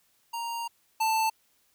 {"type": "tone pair in turn", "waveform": "square", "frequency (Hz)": [932.3, 884.9], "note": ["A#5", "A5"], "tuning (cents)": [0, 10], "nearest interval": "minor second", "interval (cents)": 90, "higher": "first", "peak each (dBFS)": [-32, -24], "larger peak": "second", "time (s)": [[0.33, 0.68], [1, 1.3]], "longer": "first", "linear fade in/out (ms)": 10, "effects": ["white hiss -68 dBFS RMS until 1.74 s"]}